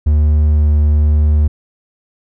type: tone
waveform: triangle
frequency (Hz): 75.1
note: D2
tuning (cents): +39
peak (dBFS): -6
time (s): 0.06-1.48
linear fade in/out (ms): 10
effects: none